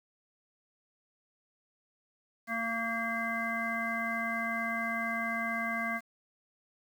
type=harmonic tone; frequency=228.9 Hz; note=A#3; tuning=31 cents flat; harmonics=1 / 3 / 5 / 7 / 9; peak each=-38 / -38 / -38 / -37 / -35 dBFS; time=2.47-6.01 s; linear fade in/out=50 ms; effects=9-bit